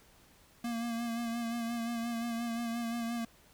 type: tone with vibrato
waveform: square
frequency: 233.1 Hz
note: A#3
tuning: in tune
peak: -34 dBFS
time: 0.64-3.25 s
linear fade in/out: 5 ms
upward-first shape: sine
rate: 5.7 Hz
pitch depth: 33 cents each way
effects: pink hiss -62 dBFS RMS until 3.53 s